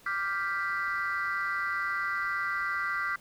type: chord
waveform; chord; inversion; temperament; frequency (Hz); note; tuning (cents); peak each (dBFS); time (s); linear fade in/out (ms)
sine; G dominant seventh; second; equal; 1174.7 / 1396.9 / 1568 / 1975.5; D6 / F6 / G6 / B6; 0 / 0 / 0 / 0; -33; 0.06-3.16; 5
effects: tanh soft clip ceiling -22 dBFS + pink hiss -57 dBFS RMS until 3.2 s